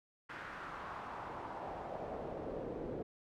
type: noise with band-pass filter sweep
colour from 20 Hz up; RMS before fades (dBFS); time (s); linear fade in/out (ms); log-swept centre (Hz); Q
brown; -44; 0.29-3.03; 10; 1600 to 410; 2.3
effects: none